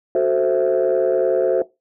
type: chord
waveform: sine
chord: F# half-diminished seventh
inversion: none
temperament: equal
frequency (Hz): 370 / 440 / 523.3 / 659.3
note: F#4 / A4 / C5 / E5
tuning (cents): 0 / 0 / 0 / 0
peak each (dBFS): -18 / -20 / -18 / -20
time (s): 0.15-1.62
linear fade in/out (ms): 2
effects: noise-tail reverb RT60 0.2 s tail -18 dB re dry + tanh soft clip ceiling -9 dBFS